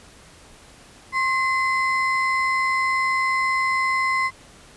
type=ring-modulated tone; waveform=triangle; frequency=1554 Hz; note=G6; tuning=16 cents flat; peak=-14 dBFS; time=1.12-4.31 s; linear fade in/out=50 ms; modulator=491 Hz; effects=pink hiss -48 dBFS RMS until 4.76 s + resampled to 24000 Hz